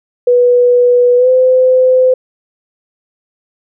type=tone with pitch glide; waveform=sine; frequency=490 to 512 Hz; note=B4 to C5; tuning=-14 to -38 cents; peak=-5 dBFS; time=0.27-2.14 s; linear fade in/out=5 ms; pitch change=+76 cents; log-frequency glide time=1.17-1.29 s; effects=none